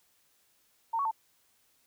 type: tone with pitch steps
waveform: sine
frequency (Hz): 912 / 1118 / 892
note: A#5 / C#6 / A5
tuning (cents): -38 / +14 / +23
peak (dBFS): -27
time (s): 0.93-1.113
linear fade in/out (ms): 10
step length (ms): 61
effects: white hiss -69 dBFS RMS until 1.86 s